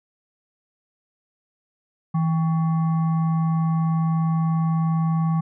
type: tone with frequency modulation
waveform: sine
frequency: 162.7 Hz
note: E3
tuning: 22 cents flat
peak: -18 dBFS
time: 2.14-5.41 s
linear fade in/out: 10 ms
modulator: 957 Hz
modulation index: 0.33
effects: none